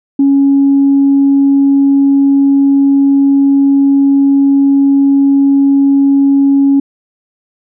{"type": "tone", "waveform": "sine", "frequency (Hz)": 277.1, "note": "C#4", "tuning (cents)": -1, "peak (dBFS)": -4, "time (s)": [0.19, 6.8], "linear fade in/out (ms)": 5, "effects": ["tanh soft clip ceiling -1 dBFS"]}